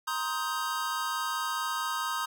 square chord, C minor seventh, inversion third, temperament just, 941.9 / 1046.5 / 1255.8 / 1569.8 Hz, Bb5 / C6 / Eb6 / G6, +18 / 0 / +16 / +2 cents, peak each -37 / -37 / -34 / -38 dBFS, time 0.07-2.26 s, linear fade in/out 10 ms, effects none

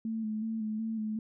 sine tone with vibrato, 219.5 Hz, A3, 4 cents flat, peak -31 dBFS, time 0.05-1.19 s, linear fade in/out 2 ms, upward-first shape square, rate 2.7 Hz, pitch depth 30 cents each way, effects none

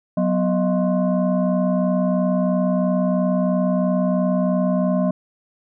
sine tone with frequency modulation, 185 Hz, F#3, in tune, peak -16 dBFS, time 0.17-5.11 s, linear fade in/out 5 ms, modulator 433 Hz, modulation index 1.1, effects none

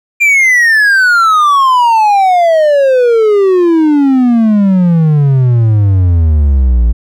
triangle exponential sweep, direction down, 2400 to 55 Hz, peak -3 dBFS, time 0.2-6.93 s, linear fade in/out 20 ms, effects none

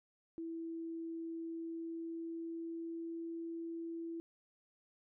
sine tone with pitch glide, 329.6 to 332.5 Hz, E4 to E4, 0 to +15 cents, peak -40 dBFS, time 0.38-4.2 s, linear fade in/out 0 ms, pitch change +15 cents, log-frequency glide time 1.34-3.28 s, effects none

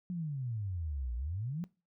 sine exponential two-way sweep, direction down then up, 185 to 57.2 to 185 Hz, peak -34 dBFS, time 0.1-1.64 s, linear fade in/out 0 ms, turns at 1.15 s, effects noise-tail reverb RT60 0.3 s tail -21 dB re dry

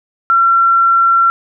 sine tone, 1360 Hz, F6, 46 cents flat, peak -7 dBFS, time 0.3-1.3 s, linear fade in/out 0 ms, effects none

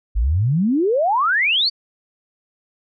sine exponential sweep, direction up, 48 to 4699 Hz, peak -14 dBFS, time 0.15-1.7 s, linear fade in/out 20 ms, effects MP3 96 kbps

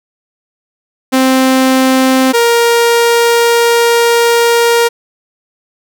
sawtooth tone pair in turn, 261.6 / 469 Hz, C4 / A#4, 0 / +11 cents, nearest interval minor seventh, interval 1011 cents, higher second, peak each -3 dBFS, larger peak neither, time 1.12-2.33 / 2.33-4.89 s, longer second, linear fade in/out 20 ms, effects none

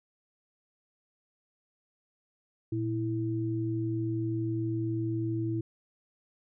sine tone pair together, 116.1 / 328.4 Hz, A#2 / E4, -7 / -6 cents, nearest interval octave + tritone, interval 1801 cents, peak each -31 / -31 dBFS, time 2.72-5.61 s, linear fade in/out 5 ms, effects none

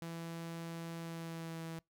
sawtooth tone with pitch glide, 166.6 to 163.74 Hz, E3 to E3, +19 to -11 cents, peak -38 dBFS, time 0.02-1.79 s, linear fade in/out 0 ms, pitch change -30 cents, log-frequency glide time 0.97-1.63 s, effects noise-tail reverb RT60 0.2 s tail -26 dB re dry

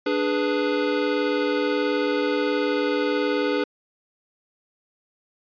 square chord, G# diminished, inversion second, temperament equal, 293.7 / 415.3 / 493.9 Hz, D4 / G#4 / B4, 0 / 0 / 0 cents, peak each -26 dBFS, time 0.06-3.64 s, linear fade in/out 5 ms, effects resampled to 11025 Hz

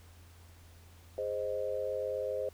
sine chord, Ab major, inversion none, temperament equal, 415.3 / 523.3 / 622.3 Hz, Ab4 / C5 / Eb5, 0 / 0 / 0 cents, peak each -39 / -34 / -38 dBFS, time 1.18-2.49 s, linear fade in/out 2 ms, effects added 85 Hz sine -54 dBFS peak until 2.53 s + pink hiss -61 dBFS RMS until 2.53 s

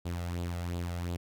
sawtooth tone with flanger, 87 Hz, F2, 6 cents flat, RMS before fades -35 dBFS, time 0.05-1.17 s, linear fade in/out 10 ms, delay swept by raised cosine 0.25 to 1.55 ms, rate 2.8 Hz, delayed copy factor +0.55, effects none

